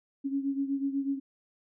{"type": "beating tone pair", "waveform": "sine", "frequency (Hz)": [274.2, 282.3], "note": ["C#4", "C#4"], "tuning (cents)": [-19, 32], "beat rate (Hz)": 8.1, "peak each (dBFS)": [-29, -34], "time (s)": [0.24, 1.2], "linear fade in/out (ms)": 20, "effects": []}